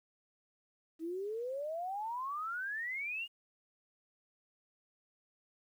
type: exponential sweep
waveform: sine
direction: up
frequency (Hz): 314.7 to 2900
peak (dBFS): -36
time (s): 0.99-3.28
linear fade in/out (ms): 50
effects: 11-bit